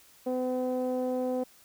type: tone with low-pass filter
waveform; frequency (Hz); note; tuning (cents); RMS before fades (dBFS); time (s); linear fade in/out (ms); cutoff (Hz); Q
sawtooth; 253.9; B3; +48; -30; 0.26-1.44; 10; 600; 4.7
effects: white hiss -58 dBFS RMS until 1.64 s